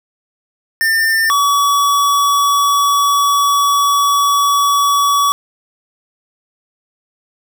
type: tone pair in turn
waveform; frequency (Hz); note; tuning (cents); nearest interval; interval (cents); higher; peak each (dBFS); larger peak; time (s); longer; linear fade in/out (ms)
square; 1798 / 1136.3; A6 / C#6; +37 / +43; minor sixth; 794; first; -12 / -11; second; 0.81-1.3 / 1.3-5.32; second; 0
effects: none